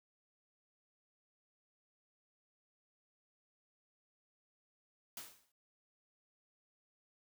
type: noise with exponential decay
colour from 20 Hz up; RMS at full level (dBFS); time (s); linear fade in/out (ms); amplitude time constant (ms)
white; -44; 5.17-5.52; 2; 75
effects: none